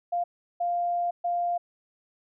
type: tone bursts at uneven times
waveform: sine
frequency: 698.5 Hz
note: F5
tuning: in tune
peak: -24 dBFS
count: 3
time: 0.12-0.24 / 0.6-1.11 / 1.24-1.58 s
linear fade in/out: 10 ms
effects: none